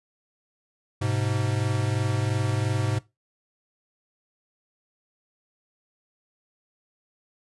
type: tone pair together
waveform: square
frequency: 104.4 / 127.3 Hz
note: G#2 / C3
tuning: +10 / -47 cents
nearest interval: minor third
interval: 343 cents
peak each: -26 / -28 dBFS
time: 1.01-2.99 s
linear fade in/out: 10 ms
effects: noise-tail reverb RT60 0.2 s tail -18 dB re dry + resampled to 24000 Hz